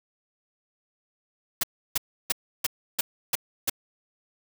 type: noise bursts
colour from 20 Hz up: white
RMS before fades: -24 dBFS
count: 7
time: 1.61-3.698 s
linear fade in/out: 5 ms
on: 24 ms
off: 320 ms
effects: none